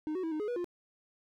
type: tone with pitch steps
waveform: triangle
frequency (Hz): 307.8 / 371.7 / 324.8 / 308 / 419.6 / 485.1 / 351.9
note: D#4 / F#4 / E4 / D#4 / G#4 / B4 / F4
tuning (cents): -19 / +8 / -26 / -17 / +18 / -31 / +13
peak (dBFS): -30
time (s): 0.07-0.644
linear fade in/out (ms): 0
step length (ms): 82
effects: none